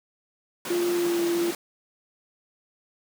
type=high-pass noise; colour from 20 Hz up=pink; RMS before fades=-34 dBFS; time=0.65-1.55 s; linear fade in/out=2 ms; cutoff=170 Hz; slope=48 dB/octave
type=tone with pitch glide; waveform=sine; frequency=349.2 to 343 Hz; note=F4 to F4; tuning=0 to -31 cents; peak=-22 dBFS; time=0.7-1.51 s; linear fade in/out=5 ms; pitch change=-31 cents; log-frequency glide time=0.93-1.19 s
effects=none